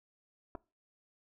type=clicks; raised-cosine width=1 ms; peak=-29 dBFS; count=2; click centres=0.551 / 0.554 s; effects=noise-tail reverb RT60 0.3 s tail -22 dB re dry